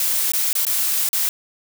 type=noise with dropouts; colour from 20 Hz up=blue; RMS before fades=-20 dBFS; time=0-1.29 s; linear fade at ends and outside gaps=1 ms; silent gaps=0.319-0.335 / 0.53-0.552 / 0.651-0.667 / 1.089-1.13 s; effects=none